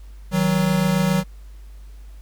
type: tone pair together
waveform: square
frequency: 159.4 / 186.69 Hz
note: D#3 / F#3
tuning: +42 / +16 cents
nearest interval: minor third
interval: 274 cents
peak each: -22 / -19 dBFS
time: 0.31-1.24 s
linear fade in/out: 50 ms
effects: added 50 Hz sine -37 dBFS peak until 2.21 s + pink hiss -57 dBFS RMS until 2.21 s